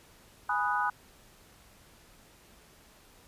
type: chord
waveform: sine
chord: G# minor seventh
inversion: none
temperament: equal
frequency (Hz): 830.6 / 987.8 / 1244.5 / 1480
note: G#5 / B5 / D#6 / F#6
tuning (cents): 0 / 0 / 0 / 0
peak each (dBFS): -32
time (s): 0.49-0.9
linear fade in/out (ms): 5
effects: pink hiss -58 dBFS RMS until 3.27 s + resampled to 32000 Hz